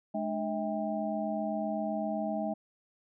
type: tone cluster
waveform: sine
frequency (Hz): 211.3 / 299 / 644 / 796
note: G#3 / D4 / E5 / G5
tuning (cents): +30 / +31 / -41 / +26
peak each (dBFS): -34 / -39 / -34 / -38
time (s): 0.14-2.54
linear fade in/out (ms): 10
effects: none